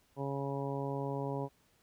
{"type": "harmonic tone", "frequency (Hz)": 138.59, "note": "C#3", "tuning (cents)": 0, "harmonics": [1, 2, 3, 4, 5, 6, 7], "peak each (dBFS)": [-38, -41, -40, -42, -47, -46, -44], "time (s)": [0.16, 1.49], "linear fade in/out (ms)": 50, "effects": ["pink hiss -70 dBFS RMS until 1.82 s"]}